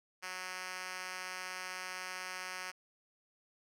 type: tone with band-pass filter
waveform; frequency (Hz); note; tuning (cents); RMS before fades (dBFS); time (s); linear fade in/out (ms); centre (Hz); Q
5% pulse; 184.3; F#3; -7; -43; 0.22-2.72; 20; 3700; 0.52
effects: none